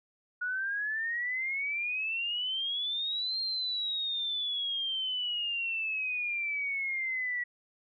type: exponential two-way sweep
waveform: sine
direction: up then down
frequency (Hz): 1450 to 4210 to 1935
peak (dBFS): -30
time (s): 0.41-7.44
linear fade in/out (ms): 10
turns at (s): 3.4
effects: none